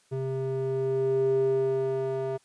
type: tone with band-pass filter sweep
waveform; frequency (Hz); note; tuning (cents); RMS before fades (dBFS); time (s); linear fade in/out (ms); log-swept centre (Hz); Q
square; 132.9; C3; +27; -27; 0.11-2.38; 20; 290 to 520; 4.9
effects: white hiss -64 dBFS RMS until 2.44 s + resampled to 22050 Hz